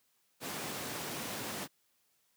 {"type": "high-pass noise", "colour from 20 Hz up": "pink", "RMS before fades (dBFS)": -40, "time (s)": [0.4, 1.68], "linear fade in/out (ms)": 50, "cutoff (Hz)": 140, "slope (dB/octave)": 12, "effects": ["white hiss -74 dBFS RMS until 2.36 s", "high-pass 80 Hz 12 dB/octave"]}